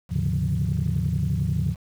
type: tone cluster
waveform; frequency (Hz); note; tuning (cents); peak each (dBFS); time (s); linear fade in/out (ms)
sine; 78.9 / 106 / 135.9 / 147.2 / 175.9; D#2 / G#2 / C#3 / D3 / F3; +25 / +36 / -34 / +4 / +13; -27; 0.09-1.76; 50
effects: tanh soft clip ceiling -14 dBFS + 8-bit